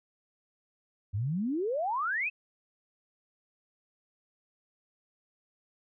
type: exponential sweep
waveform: sine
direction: up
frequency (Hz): 92.5 to 2676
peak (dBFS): -28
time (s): 1.13-2.3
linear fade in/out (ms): 20
effects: none